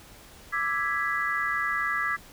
sine chord, E dominant seventh, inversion third, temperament equal, 1174.7 / 1318.5 / 1661.2 / 1975.5 Hz, D6 / E6 / G#6 / B6, 0 / 0 / 0 / 0 cents, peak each -31 / -33 / -29 / -30 dBFS, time 0.52-2.17 s, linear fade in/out 20 ms, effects pink hiss -50 dBFS RMS until 2.32 s

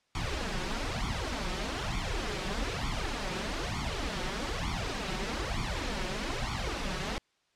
pink noise with flanger, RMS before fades -33 dBFS, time 0.15-7.18 s, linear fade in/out 0 ms, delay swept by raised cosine 0.88 to 5.48 ms, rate 1.1 Hz, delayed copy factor +0.95, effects white hiss -72 dBFS RMS until 7.55 s + low-pass 5000 Hz 12 dB/octave

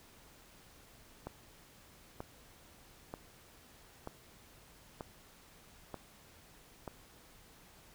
click train, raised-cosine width 1 ms, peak -27 dBFS, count 7, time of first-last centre 1.27-6.877 s, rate 1.07 Hz, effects pink hiss -60 dBFS RMS until 7.94 s

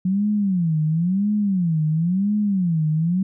sine tone with vibrato, 180 Hz, F#3, 47 cents flat, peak -17 dBFS, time 0.05-3.23 s, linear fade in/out 5 ms, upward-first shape sine, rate 0.97 Hz, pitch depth 270 cents each way, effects none

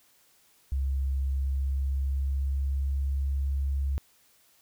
sine tone with pitch glide, 67.5 to 68.76 Hz, C#2 to C#2, -45 to -13 cents, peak -25 dBFS, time 0.72-3.98 s, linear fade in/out 0 ms, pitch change +32 cents, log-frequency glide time 1.19-3.21 s, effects white hiss -63 dBFS RMS until 4.61 s

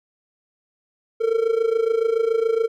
triangle tone with amplitude modulation, 453.2 Hz, A#4, 49 cents flat, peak -12 dBFS, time 1.2-2.68 s, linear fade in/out 20 ms, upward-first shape sine, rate 27.1 Hz, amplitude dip 80%, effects none

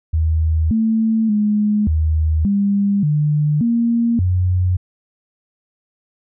sine tone with pitch steps, 79.7 / 222.5 / 209.6 / 78.6 / 200.6 / 149.3 / 233.5 / 91 Hz, D#2 / A3 / G#3 / D#2 / G3 / D3 / A#3 / F#2, +42 / +20 / +16 / +18 / +40 / +29 / +3 / -28 cents, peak -13 dBFS, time 0.13-4.77 s, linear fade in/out 10 ms, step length 580 ms, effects none

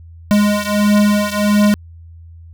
square beating tone pair, 206.5 / 208 Hz, G#3 / G#3, -10 / +3 cents, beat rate 1.5 Hz, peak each -14 / -16 dBFS, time 0.31-1.74 s, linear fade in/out 0 ms, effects added 83 Hz sine -35 dBFS peak until 2.53 s

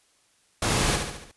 pink noise with echo, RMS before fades -24 dBFS, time 0.62-0.96 s, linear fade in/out 5 ms, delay 71 ms, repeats 5, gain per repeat -5 dB, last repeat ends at 1.315 s, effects white hiss -64 dBFS RMS until 1.36 s + resampled to 24000 Hz

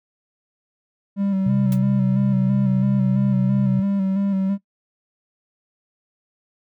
triangle tone with vibrato, 195 Hz, G3, 9 cents flat, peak -16 dBFS, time 1.16-4.58 s, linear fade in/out 50 ms, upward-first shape square, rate 3 Hz, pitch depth 32 cents each way
sine tone, 131.4 Hz, C3, 8 cents sharp, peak -19 dBFS, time 1.46-3.8 s, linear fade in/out 5 ms
white noise with exponential decay, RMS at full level -31 dBFS, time 1.72-1.8 s, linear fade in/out 2 ms, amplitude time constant 17 ms
effects noise-tail reverb RT60 0.1 s tail -18 dB re dry

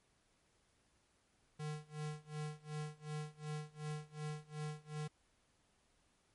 square tone with tremolo, 151.6 Hz, D#3, 45 cents flat, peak -40 dBFS, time 1.59-5.08 s, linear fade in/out 10 ms, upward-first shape sine, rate 2.7 Hz, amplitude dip 95%, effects pink hiss -75 dBFS RMS until 6.34 s + MP3 48 kbps

